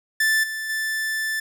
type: tone with level steps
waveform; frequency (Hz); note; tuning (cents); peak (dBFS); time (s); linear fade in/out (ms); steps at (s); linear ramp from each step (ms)
45% pulse; 1760; A6; 0; -17 / -27 / -23; 0.2-1.4; 5; 0.43 / 0.69; 10
effects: none